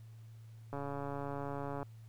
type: click train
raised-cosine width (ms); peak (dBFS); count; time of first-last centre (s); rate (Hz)
1; -27; 156; 0.73-1.829; 141
effects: added 112 Hz sine -50 dBFS peak until 2.08 s + pink hiss -70 dBFS RMS until 2.08 s